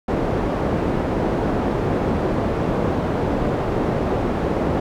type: low-pass noise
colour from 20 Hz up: white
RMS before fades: -21 dBFS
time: 0.08-4.8 s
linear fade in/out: 5 ms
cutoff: 510 Hz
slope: 12 dB/octave
effects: none